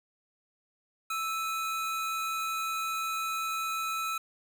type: tone pair together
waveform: square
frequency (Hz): 1315.8 / 2489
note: E6 / D#7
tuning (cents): -4 / 0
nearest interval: major seventh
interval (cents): 1104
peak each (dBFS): -32 / -38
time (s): 1.1-4.18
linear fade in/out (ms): 5
effects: 9-bit